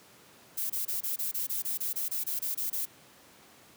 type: noise bursts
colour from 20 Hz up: violet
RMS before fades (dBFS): -32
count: 15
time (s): 0.57-2.856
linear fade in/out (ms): 10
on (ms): 130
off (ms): 24
effects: pink hiss -56 dBFS RMS until 3.76 s + high-pass 150 Hz 12 dB/octave